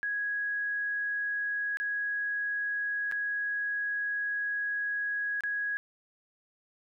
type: tone with dropouts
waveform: sine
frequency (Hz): 1661.2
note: G#6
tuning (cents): 0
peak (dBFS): -29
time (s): 0.03-5.77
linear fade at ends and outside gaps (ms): 0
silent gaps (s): 1.771-1.8 / 3.114-3.122 / 5.407-5.436
effects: none